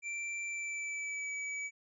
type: tone with pitch glide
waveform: square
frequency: 2349 to 2286 Hz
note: D7 to D7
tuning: 0 to -47 cents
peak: -37 dBFS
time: 0.02-1.71 s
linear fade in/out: 50 ms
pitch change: -47 cents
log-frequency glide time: 0.45-1.31 s
effects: resampled to 22050 Hz